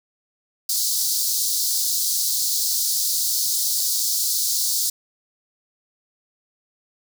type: high-pass noise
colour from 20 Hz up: pink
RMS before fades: -22 dBFS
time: 0.69-4.9 s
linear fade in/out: 5 ms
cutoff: 4200 Hz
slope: 48 dB/octave
effects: none